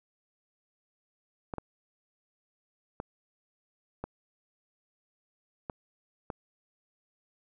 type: clicks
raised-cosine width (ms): 1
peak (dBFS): -21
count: 6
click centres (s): 1.538 / 1.583 / 3.001 / 4.04 / 5.698 / 6.302
effects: none